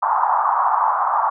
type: band-pass noise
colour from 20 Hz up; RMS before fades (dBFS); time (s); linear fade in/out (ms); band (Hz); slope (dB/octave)
pink; -18; 0.02-1.3; 10; 800 to 1200; 48
effects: none